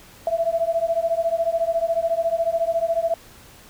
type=beating tone pair; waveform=sine; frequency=659.3 / 673.3 Hz; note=E5 / E5; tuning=0 / +36 cents; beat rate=14 Hz; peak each=-22 dBFS; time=0.27-3.14 s; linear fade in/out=2 ms; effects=pink hiss -47 dBFS RMS until 3.69 s